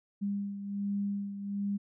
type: beating tone pair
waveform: sine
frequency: 200.8 / 202.1 Hz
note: G3 / G#3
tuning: +42 / -47 cents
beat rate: 1.3 Hz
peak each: -32 / -39 dBFS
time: 0.21-1.78 s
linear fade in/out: 20 ms
effects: none